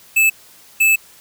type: tone bursts at uneven times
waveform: square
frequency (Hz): 2619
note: E7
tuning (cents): -12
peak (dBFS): -11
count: 2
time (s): 0.16-0.3 / 0.8-0.96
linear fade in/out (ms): 10
effects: white hiss -46 dBFS RMS until 1.2 s